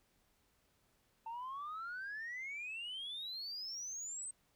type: exponential sweep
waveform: sine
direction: up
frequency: 890 to 8372 Hz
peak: -40 dBFS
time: 1.26-4.31 s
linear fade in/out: 5 ms
effects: tanh soft clip ceiling -39 dBFS + pink hiss -75 dBFS RMS until 4.55 s